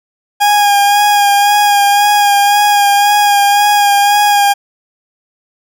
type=tone with vibrato; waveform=40% pulse; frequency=817 Hz; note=G#5; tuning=29 cents flat; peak=-6 dBFS; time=0.4-4.54 s; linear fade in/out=20 ms; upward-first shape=sine; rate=1.9 Hz; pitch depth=23 cents each way; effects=none